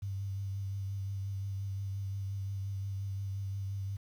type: tone with vibrato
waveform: sine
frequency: 98 Hz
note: G2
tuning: in tune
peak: -34 dBFS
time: 0.02-3.97 s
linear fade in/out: 10 ms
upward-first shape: triangle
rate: 5.7 Hz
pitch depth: 28 cents each way
effects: 10-bit